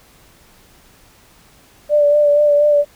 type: tone with vibrato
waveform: sine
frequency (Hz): 587.3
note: D5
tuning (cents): 0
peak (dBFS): -9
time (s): 1.89-2.85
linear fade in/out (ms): 50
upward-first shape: sine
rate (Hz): 4.2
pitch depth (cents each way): 24
effects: pink hiss -49 dBFS RMS until 2.95 s